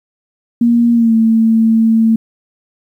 sine tone with pitch glide, 235.8 to 224.5 Hz, A#3 to A3, +20 to +35 cents, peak -7 dBFS, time 0.61-2.16 s, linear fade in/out 5 ms, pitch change -85 cents, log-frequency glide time 0.93-1.14 s, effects 8-bit

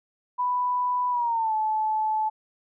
sine tone with pitch glide, 990 to 866.8 Hz, B5 to A5, +4 to -26 cents, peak -22 dBFS, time 0.38-2.3 s, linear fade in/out 20 ms, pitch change -230 cents, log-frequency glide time 1.1-1.54 s, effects none

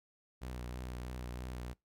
sawtooth tone with vibrato, 61.74 Hz, B1, in tune, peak -37 dBFS, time 0.41-1.74 s, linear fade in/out 20 ms, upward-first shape triangle, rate 3.1 Hz, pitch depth 37 cents each way, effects noise-tail reverb RT60 0.2 s tail -24 dB re dry

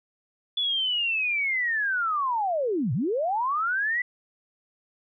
sine linear two-way sweep, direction down then up, 3455 to 107.8 to 2001 Hz, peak -23 dBFS, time 0.57-4.02 s, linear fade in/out 5 ms, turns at 2.93 s, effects none

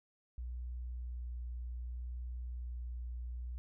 sine tone with vibrato, 60.7 Hz, B1, 29 cents flat, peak -39 dBFS, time 0.38-3.58 s, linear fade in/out 0 ms, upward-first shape sine, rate 0.67 Hz, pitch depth 11 cents each way, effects none

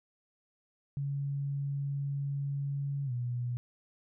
sine tone with pitch glide, 140.4 to 122.23 Hz, C#3 to B2, +22 to -17 cents, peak -31 dBFS, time 0.97-3.57 s, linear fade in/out 0 ms, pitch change -239 cents, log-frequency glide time 3.05-3.12 s, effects none

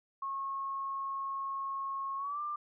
sine tone with pitch glide, 1090 to 1188.7 Hz, C#6 to D6, -29 to +21 cents, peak -34 dBFS, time 0.22-2.56 s, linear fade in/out 5 ms, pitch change +150 cents, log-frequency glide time 2.17-2.41 s, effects none

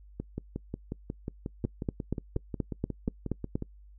two click trains, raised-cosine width 3 ms, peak -16 / -21 dBFS, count 9 / 20, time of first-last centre 1.65-3.555 / 0.2-3.623 s, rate 4.2 / 5.55 Hz, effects noise-tail reverb RT60 0.1 s tail -24 dB re dry + added 50 Hz sine -50 dBFS peak until 3.98 s

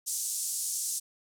pink band-pass noise, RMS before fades -33 dBFS, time 0.06-1 s, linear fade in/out 20 ms, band 6400 to 11000 Hz, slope 24 dB/octave, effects none

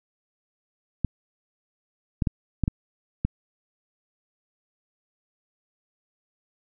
clicks, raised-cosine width 5 ms, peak -10 dBFS, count 6, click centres 1.047 / 2.222 / 2.272 / 2.637 / 2.679 / 3.25 s, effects none

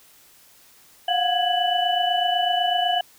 sine tone cluster, 708 / 736 / 1661 / 2978 Hz, F5 / F#5 / G#6 / F#7, +23 / -9 / 0 / +11 cents, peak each -22 / -25 / -31 / -24 dBFS, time 1.08-3.01 s, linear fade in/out 5 ms, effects white hiss -53 dBFS RMS until 3.18 s

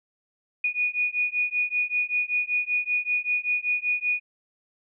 sine beating tone pair, 2460 / 2465.2 Hz, D#7 / D#7, -20 / -17 cents, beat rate 5.2 Hz, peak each -26 dBFS, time 0.64-4.2 s, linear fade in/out 5 ms, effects none

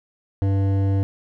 sine tone with hard clipping, 97.9 Hz, G2, 2 cents flat, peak -19 dBFS, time 0.42-1.03 s, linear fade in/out 0 ms, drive 12 dB, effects none

